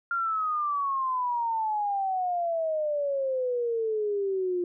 sine exponential sweep, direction down, 1399 to 350 Hz, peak -25 dBFS, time 0.11-4.64 s, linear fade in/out 2 ms, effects none

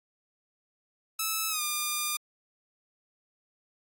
5% pulse tone with pitch glide, 1305 to 1203.6 Hz, E6 to D6, -18 to +42 cents, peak -17 dBFS, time 1.19-2.17 s, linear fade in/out 5 ms, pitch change -140 cents, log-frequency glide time 1.49-1.62 s, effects AAC 64 kbps

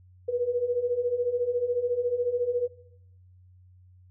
sine beating tone pair, 476.8 / 490.8 Hz, A#4 / B4, +39 / -11 cents, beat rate 14 Hz, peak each -30 / -26 dBFS, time 0.28-2.68 s, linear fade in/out 10 ms, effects noise-tail reverb RT60 1.0 s tail -25 dB re dry + added 91 Hz sine -52 dBFS peak until 4.1 s

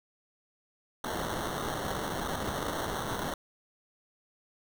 blue noise with sample-and-hold, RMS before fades -34 dBFS, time 1.04-3.34 s, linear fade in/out 2 ms, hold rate 2450 Hz, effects none

